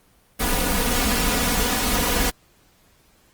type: noise with comb filter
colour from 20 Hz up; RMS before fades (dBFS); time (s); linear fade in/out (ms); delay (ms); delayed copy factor
pink; -21; 0.39-2.31; 20; 4.1; +0.95
effects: pink hiss -58 dBFS RMS until 3.33 s + Opus 24 kbps